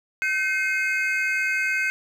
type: tone cluster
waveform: triangle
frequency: 1537 / 2133 / 2537 Hz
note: G6 / C7 / D#7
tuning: -35 / +33 / +33 cents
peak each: -23 / -24 / -26 dBFS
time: 0.22-1.9 s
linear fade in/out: 0 ms
effects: none